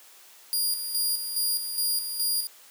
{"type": "tone with tremolo", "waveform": "15% pulse", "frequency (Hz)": 4827, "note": "D8", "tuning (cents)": 47, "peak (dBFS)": -17, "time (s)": [0.53, 2.47], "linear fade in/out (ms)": 0, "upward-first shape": "square", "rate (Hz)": 2.4, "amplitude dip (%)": 55, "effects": ["white hiss -52 dBFS RMS until 2.7 s", "high-pass 400 Hz 12 dB/octave"]}